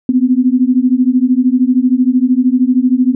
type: beating tone pair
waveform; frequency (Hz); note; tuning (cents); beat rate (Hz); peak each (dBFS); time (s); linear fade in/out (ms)
sine; 246.9 / 259.9; B3 / C4; 0 / -11; 13; -11; 0.09-3.15; 2
effects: none